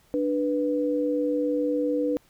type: tone pair together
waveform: sine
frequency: 295.4 / 492.4 Hz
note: D4 / B4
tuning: +10 / -5 cents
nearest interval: major sixth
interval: 885 cents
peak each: -25 dBFS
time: 0.14-2.17 s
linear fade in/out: 0 ms
effects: pink hiss -61 dBFS RMS until 2.29 s